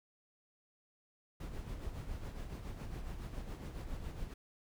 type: noise with tremolo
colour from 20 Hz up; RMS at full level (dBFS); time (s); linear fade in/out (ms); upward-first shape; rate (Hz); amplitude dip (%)
brown; -41; 1.4-4.34; 5; sine; 7.2; 50
effects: none